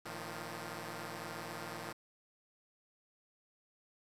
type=chord; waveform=5% pulse; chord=Bb suspended fourth; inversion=none; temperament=equal with one note detuned; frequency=113.68 / 155.56 / 174.61 Hz; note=Bb2 / Eb3 / F3; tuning=-43 / 0 / 0 cents; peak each=-35 / -35 / -35 dBFS; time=0.05-1.93 s; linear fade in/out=10 ms; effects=resampled to 32000 Hz + 10-bit